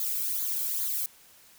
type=noise with flanger; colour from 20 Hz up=violet; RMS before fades=-30 dBFS; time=0-1.06 s; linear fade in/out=2 ms; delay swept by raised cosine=0.36 to 1.11 ms; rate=2.4 Hz; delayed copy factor=-0.7; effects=white hiss -56 dBFS RMS until 1.58 s